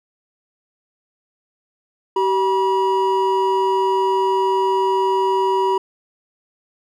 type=tone pair together; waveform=triangle; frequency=383.8 / 967.1 Hz; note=G4 / B5; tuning=-37 / -37 cents; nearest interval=octave + major third; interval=1600 cents; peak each=-16 dBFS; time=2.16-5.78 s; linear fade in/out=5 ms; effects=none